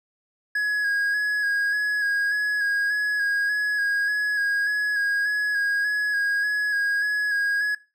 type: tone with vibrato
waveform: triangle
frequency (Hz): 1661.2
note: G#6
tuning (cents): 0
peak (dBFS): -19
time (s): 0.55-7.75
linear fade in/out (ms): 5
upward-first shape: square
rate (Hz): 1.7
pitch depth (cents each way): 22
effects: noise-tail reverb RT60 0.3 s tail -20 dB re dry